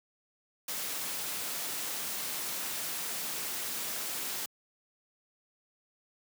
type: noise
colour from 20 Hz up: white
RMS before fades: -36 dBFS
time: 0.68-4.46 s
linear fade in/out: 5 ms
effects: high-pass 150 Hz 12 dB/octave